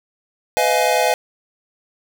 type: chord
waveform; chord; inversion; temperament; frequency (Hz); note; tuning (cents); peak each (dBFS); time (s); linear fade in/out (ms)
square; F half-diminished seventh; second; just; 502.9 / 628.6 / 698.5 / 838.1; Cb5 / Eb5 / F5 / Ab5; +31 / +18 / 0 / +16; -21; 0.57-1.14; 0
effects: none